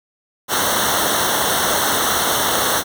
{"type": "noise with comb filter", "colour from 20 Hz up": "pink", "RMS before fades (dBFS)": -18, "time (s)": [0.48, 2.84], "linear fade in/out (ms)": 50, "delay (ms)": 0.41, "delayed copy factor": -1, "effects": []}